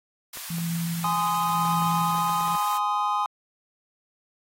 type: high-pass noise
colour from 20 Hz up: white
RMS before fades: -37 dBFS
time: 0.33-2.78 s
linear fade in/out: 5 ms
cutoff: 760 Hz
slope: 24 dB/octave
type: clicks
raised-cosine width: 0.5 ms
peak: -26 dBFS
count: 11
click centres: 0.372 / 0.584 / 1.054 / 1.652 / 1.822 / 2.147 / 2.185 / 2.296 / 2.409 / 2.48 / 2.55 s
type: tone with tremolo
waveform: sine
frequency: 168.1 Hz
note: E3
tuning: 34 cents sharp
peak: -25 dBFS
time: 0.5-2.56 s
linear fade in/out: 5 ms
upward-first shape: sine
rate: 0.92 Hz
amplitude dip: 75%
type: chord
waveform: triangle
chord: Ab major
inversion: none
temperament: equal with one note detuned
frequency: 830.6 / 1032.1 / 1244.5 Hz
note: Ab5 / C6 / Eb6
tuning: 0 / -24 / 0 cents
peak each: -25 / -25 / -25 dBFS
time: 1.04-3.26 s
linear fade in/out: 2 ms
effects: AAC 48 kbps